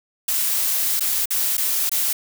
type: noise with dropouts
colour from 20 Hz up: blue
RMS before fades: -21 dBFS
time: 0.28-2.13 s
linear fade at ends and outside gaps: 5 ms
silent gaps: 0.996-1.006 / 1.257-1.305 / 1.57-1.578 / 1.895-1.915 s
effects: none